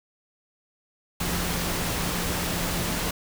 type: tone in noise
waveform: sine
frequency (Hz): 174.61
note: F3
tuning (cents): 0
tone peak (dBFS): -33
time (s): 1.2-3.11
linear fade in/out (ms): 5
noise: pink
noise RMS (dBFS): -28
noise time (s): 1.2-3.11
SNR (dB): -8
effects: none